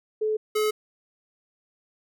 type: tone pair in turn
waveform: sine / square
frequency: 431.5 / 427.5 Hz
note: A4 / A4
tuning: -34 / -50 cents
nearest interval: unison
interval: 16 cents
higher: first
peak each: -22 dBFS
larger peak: neither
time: 0.21-0.37 / 0.55-0.71 s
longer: neither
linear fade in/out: 10 ms
effects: none